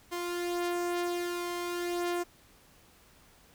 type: tone with flanger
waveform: sawtooth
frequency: 350.1 Hz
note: F4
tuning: 4 cents sharp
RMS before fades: -33 dBFS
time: 0.11-2.24 s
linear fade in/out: 20 ms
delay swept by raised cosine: 1.9 to 3 ms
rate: 0.7 Hz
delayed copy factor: +0.5
effects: pink hiss -60 dBFS RMS until 3.54 s